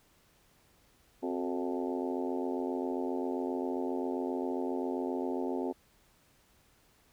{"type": "harmonic tone with a mistuned harmonic", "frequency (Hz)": 87.5, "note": "F2", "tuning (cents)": 4, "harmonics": [3, 4, 5, 6, 7, 8, 9, 10], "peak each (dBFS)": [-35, -36, -39, -44, -44, -45, -46, -45], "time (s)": [1.22, 5.73], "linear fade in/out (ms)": 20, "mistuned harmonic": 4, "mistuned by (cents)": 67, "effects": ["pink hiss -66 dBFS RMS until 7.12 s"]}